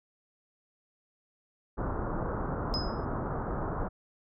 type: low-pass noise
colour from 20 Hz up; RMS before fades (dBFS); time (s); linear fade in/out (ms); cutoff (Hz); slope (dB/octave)
pink; -33; 1.77-3.89; 20; 1400; 48
type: tone with exponential decay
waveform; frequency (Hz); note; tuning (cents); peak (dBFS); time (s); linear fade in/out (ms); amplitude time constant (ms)
sine; 5080; D#8; +35; -28; 2.74-3.05; 0; 66
effects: none

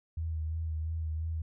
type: tone with vibrato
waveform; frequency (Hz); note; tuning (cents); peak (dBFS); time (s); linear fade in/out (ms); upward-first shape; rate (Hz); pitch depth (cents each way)
sine; 79.9; D#2; +47; -31; 0.17-1.42; 5; sine; 2.9; 34
effects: none

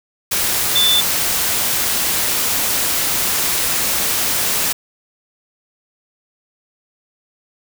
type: tone in noise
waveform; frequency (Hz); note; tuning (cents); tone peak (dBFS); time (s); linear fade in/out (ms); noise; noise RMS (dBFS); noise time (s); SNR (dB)
sine; 3520; A7; 0; -12; 0.75-1.01; 10; white; -18; 0.31-4.73; +3
effects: none

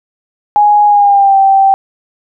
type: tone with pitch glide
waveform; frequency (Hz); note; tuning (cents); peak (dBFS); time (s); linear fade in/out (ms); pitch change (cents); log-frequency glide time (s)
sine; 830.6 to 779.5; G#5 to G5; 0 to -10; -4; 0.56-1.74; 0; -110; 0.86-1.37
effects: none

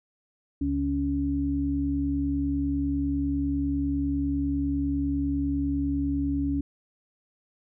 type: harmonic tone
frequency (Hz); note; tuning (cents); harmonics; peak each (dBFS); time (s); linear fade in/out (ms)
70; C#2; +18; 1 / 2 / 4; -30 / -36 / -25; 0.61-6.61; 5
effects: none

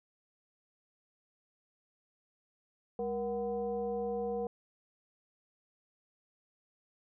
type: tone with frequency modulation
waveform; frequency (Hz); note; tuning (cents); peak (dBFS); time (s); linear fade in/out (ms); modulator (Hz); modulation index
sine; 473.6; A#4; +27; -32; 2.99-4.47; 2; 270; 0.78
effects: none

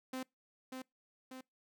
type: tone with echo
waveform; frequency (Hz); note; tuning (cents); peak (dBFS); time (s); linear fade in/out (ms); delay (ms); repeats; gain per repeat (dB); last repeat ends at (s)
sawtooth; 259; C4; -17; -35; 0.13-0.23; 5; 590; 2; -4; 1.41
effects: noise-tail reverb RT60 0.2 s tail -25 dB re dry

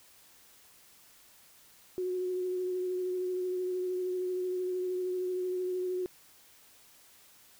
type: tone with vibrato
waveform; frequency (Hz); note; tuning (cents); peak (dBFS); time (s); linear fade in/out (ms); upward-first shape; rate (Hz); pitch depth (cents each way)
sine; 365.7; F#4; -20; -30; 1.98-6.06; 0; triangle; 13; 23
effects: white hiss -59 dBFS RMS until 7.59 s

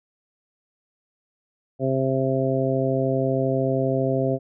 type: harmonic tone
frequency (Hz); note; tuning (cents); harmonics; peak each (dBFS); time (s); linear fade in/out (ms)
132.8; C3; +26; 1 / 2 / 3 / 4 / 5; -25 / -26 / -26 / -26 / -27; 1.79-4.39; 50
effects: none

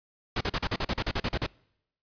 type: noise bursts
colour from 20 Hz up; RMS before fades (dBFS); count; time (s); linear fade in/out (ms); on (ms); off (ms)
pink; -28; 13; 0.36-1.465; 5; 49; 39
effects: noise-tail reverb RT60 0.8 s tail -26 dB re dry + resampled to 11025 Hz

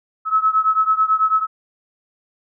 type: beating tone pair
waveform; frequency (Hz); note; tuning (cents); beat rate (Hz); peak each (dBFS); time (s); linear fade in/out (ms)
sine; 1290 / 1299.1; E6 / E6; -38 / -26; 9.1; -16 / -18; 0.25-1.47; 50
effects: none

